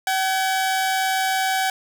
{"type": "tone pair together", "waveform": "sawtooth", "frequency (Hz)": [761.7, 1681], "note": ["G5", "G#6"], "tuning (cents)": [-50, 20], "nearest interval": "octave + major second", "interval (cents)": 1370, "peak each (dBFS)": [-16, -25], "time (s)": [0.07, 1.7], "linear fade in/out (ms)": 2, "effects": []}